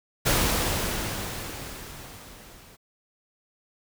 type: noise with level ramp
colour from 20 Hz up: pink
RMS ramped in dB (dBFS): -21 to -51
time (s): 0.25-2.77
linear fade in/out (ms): 20
effects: none